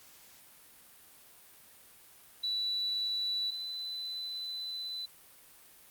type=tone pair in turn; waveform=sine; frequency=3951 / 4008 Hz; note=B7 / B7; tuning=0 / +25 cents; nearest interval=unison; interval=25 cents; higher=second; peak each=-30 / -36 dBFS; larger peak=first; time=2.43-3.51 / 3.51-5.06 s; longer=second; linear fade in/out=10 ms; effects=white hiss -57 dBFS RMS until 5.9 s + Opus 48 kbps